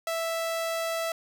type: tone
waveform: sawtooth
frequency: 659.3 Hz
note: E5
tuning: in tune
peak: -24 dBFS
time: 0.07-1.12 s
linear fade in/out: 2 ms
effects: none